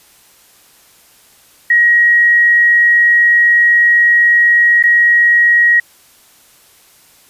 sine tone with dropouts, 1896 Hz, A#6, 29 cents sharp, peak -6 dBFS, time 1.7-5.8 s, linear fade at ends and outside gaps 5 ms, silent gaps 4.828-4.837 s, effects white hiss -47 dBFS RMS until 7.29 s + resampled to 32000 Hz

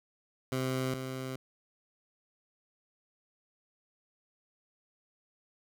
15% pulse tone pair in turn, 130.2 / 130.72 Hz, C3 / C3, -8 / -1 cents, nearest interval unison, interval 7 cents, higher second, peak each -24 / -30 dBFS, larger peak first, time 0.52-0.94 / 0.94-1.36 s, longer neither, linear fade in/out 2 ms, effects none

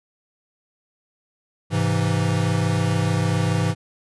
square chord, Ab augmented, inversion none, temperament equal, 103.83 / 130.81 / 164.81 Hz, Ab2 / C3 / E3, 0 / 0 / 0 cents, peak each -23 / -26 / -23 dBFS, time 1.7-3.75 s, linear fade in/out 50 ms, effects resampled to 24000 Hz

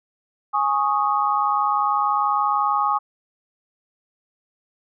sine chord, Ab suspended fourth, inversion none, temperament equal with one note detuned, 830.6 / 1104.3 / 1244.5 Hz, Ab5 / Db6 / Eb6, 0 / -7 / 0 cents, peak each -22 dBFS, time 0.53-2.99 s, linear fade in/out 20 ms, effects none

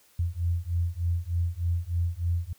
sine beating tone pair, 84.4 / 87.7 Hz, E2 / F2, +41 / +8 cents, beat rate 3.3 Hz, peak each -28 dBFS, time 0.19-2.53 s, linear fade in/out 5 ms, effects white hiss -61 dBFS RMS until 2.58 s

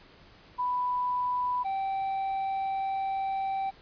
sine / triangle tone pair in turn, 991 / 776.8 Hz, B5 / G5, +6 / -16 cents, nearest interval major third, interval 422 cents, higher first, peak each -26 dBFS, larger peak neither, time 0.58-1.64 / 1.64-3.71 s, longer second, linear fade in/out 20 ms, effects pink hiss -55 dBFS RMS until 3.81 s + resampled to 11025 Hz

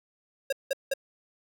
square tone bursts, 544 Hz, C#5, 33 cents flat, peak -25 dBFS, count 3, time 0.5-0.938 s, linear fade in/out 5 ms, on 26 ms, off 180 ms, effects none

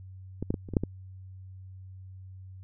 clicks, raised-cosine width 3 ms, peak -19 / -14 / -17 / -28 / -21 / -9 / -16 dBFS, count 7, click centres 0.426 / 0.505 / 0.542 / 0.688 / 0.737 / 0.768 / 0.836 s, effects added 94 Hz sine -43 dBFS peak until 2.63 s

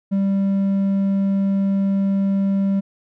sine tone with hard clipping, 196 Hz, G3, in tune, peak -17 dBFS, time 0.11-2.81 s, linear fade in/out 20 ms, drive 3 dB, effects none

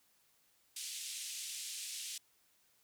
white band-pass noise, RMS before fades -44 dBFS, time 0.76-2.18 s, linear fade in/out 5 ms, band 2600 to 9700 Hz, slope 24 dB/octave, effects white hiss -72 dBFS RMS until 2.83 s

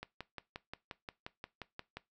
click train, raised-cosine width 0.3 ms, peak -26 dBFS, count 12, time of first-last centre 0.03-1.97 s, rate 5.67 Hz, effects noise-tail reverb RT60 0.2 s tail -19 dB re dry

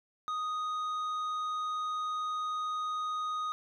sine tone with tanh clipping, 1244.5 Hz, D#6, in tune, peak -33 dBFS, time 0.28-3.52 s, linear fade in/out 0 ms, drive 7 dB, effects none

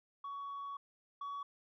sine tone pair in turn, 1122 / 1128.5 Hz, C#6 / C#6, +21 / +31 cents, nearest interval unison, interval 10 cents, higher second, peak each -39 / -37 dBFS, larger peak second, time 0.24-0.77 / 1.21-1.43 s, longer first, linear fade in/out 5 ms, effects tanh soft clip ceiling -39 dBFS

